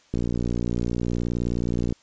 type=click train; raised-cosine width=3 ms; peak=-13 dBFS; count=107; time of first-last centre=0.14-1.925 s; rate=59.4 Hz; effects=white hiss -58 dBFS RMS until 2.02 s + resampled to 16000 Hz